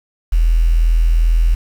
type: tone with quantisation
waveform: sine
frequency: 41.26 Hz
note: E1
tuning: 2 cents sharp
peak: -9 dBFS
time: 0.32-1.55 s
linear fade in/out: 10 ms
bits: 6
effects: none